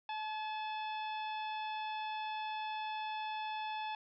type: harmonic tone with a mistuned harmonic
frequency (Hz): 864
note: A5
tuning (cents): -32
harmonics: 1 / 2 / 3 / 4 / 5 / 6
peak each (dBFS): -38 / -50 / -47 / -49 / -60 / -62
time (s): 0.09-3.95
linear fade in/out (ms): 2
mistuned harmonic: 2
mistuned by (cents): -28
effects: none